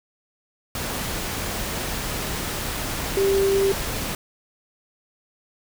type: tone in noise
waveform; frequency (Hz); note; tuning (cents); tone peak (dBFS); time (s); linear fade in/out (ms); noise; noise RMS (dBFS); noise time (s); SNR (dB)
sine; 392; G4; 0; -17; 3.17-3.72; 2; pink; -28; 0.75-4.15; +8
effects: none